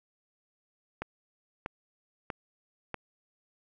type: click train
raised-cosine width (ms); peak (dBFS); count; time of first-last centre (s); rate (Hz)
0.5; -19; 4; 1.02-2.943; 1.56
effects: none